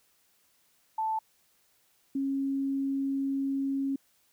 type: tone pair in turn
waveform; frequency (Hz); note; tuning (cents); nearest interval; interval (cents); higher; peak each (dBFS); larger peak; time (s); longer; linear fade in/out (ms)
sine; 880 / 273.2; A5 / C#4; 0 / -25; octave + minor sixth; 2025; first; -27; neither; 0.98-1.19 / 2.15-3.96; second; 5
effects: white hiss -68 dBFS RMS until 4.32 s